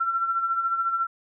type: tone with tremolo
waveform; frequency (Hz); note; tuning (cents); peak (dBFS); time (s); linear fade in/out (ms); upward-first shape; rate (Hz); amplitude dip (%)
sine; 1354; E6; +46; -20; 0-1.07; 10; sine; 14; 55
effects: none